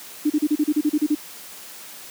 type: tone bursts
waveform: sine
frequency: 300 Hz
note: D4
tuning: 37 cents sharp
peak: -15 dBFS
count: 11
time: 0.25-1.151 s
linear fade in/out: 10 ms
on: 51 ms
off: 34 ms
effects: white hiss -40 dBFS RMS until 2.1 s + high-pass 150 Hz 12 dB/octave